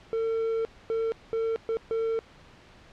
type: tone bursts at uneven times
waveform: triangle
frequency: 451.3 Hz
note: A4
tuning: 44 cents sharp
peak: -23 dBFS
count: 5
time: 0.13-0.65 / 0.9-1.12 / 1.33-1.56 / 1.69-1.77 / 1.91-2.19 s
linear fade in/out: 0 ms
effects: pink hiss -53 dBFS RMS until 2.92 s + low-pass 4000 Hz 12 dB/octave